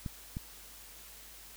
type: clicks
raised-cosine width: 5 ms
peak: -24 dBFS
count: 2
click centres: 0.062 / 0.369 s
effects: added 50 Hz sine -59 dBFS peak until 1.56 s + white hiss -52 dBFS RMS until 1.56 s